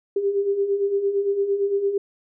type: beating tone pair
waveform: sine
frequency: 392 / 400.8 Hz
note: G4 / G4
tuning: 0 / +38 cents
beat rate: 8.8 Hz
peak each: -27 / -20 dBFS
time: 0.16-1.98 s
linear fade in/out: 5 ms
effects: none